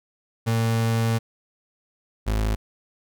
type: tone pair in turn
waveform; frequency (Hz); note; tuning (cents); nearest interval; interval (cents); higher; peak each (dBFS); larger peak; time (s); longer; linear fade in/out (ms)
35% pulse; 113.9 / 53.49; A#2 / A1; -40 / -48; octave + minor second; 1308; first; -18 / -19; first; 0.46-1.19 / 2.26-2.56; first; 20
effects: none